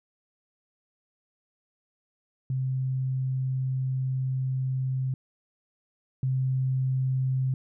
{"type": "tone pair in turn", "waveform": "sine", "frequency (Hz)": [130.81, 130.81], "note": ["C3", "C3"], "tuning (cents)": [0, 0], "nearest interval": "unison", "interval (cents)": 0, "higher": "neither", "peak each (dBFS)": [-25, -23], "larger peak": "second", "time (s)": [[2.5, 5.14], [6.23, 7.54]], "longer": "first", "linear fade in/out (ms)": 2, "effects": []}